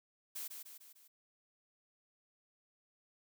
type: noise with echo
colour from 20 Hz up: blue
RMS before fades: -43 dBFS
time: 0.35-0.48 s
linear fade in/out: 10 ms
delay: 150 ms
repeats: 4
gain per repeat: -5 dB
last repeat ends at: 1.08 s
effects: none